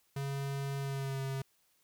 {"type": "tone with pitch glide", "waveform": "square", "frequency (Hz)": [138.59, 134.88], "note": ["C#3", "C#3"], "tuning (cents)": [0, -47], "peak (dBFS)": -35, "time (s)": [0.16, 1.42], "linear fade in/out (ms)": 5, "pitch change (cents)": -47, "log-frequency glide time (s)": [0.78, 1.21], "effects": ["white hiss -72 dBFS RMS until 1.83 s"]}